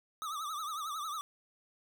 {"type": "tone with vibrato", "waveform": "square", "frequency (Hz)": 1229, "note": "D#6", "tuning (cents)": -22, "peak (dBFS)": -37, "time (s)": [0.22, 1.21], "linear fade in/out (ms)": 0, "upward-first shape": "triangle", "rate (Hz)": 11, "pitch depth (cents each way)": 140, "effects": []}